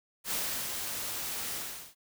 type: noise with ADSR envelope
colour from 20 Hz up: white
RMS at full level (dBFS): -32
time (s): 0.24-1.95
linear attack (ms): 74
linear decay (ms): 350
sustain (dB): -4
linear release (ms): 410
effects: none